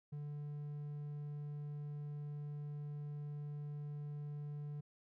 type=tone; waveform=triangle; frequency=146.83 Hz; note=D3; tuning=in tune; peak=-40 dBFS; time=0.12-4.81 s; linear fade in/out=10 ms; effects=none